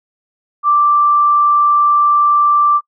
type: tone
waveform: sine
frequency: 1174.7 Hz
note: D6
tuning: in tune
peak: -8 dBFS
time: 0.63-2.81 s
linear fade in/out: 50 ms
effects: noise-tail reverb RT60 0.1 s tail -24 dB re dry